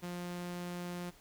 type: tone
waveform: sawtooth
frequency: 176.4 Hz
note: F3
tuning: 18 cents sharp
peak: -35 dBFS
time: 0.02-1.11 s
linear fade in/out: 20 ms
effects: pink hiss -61 dBFS RMS until 1.2 s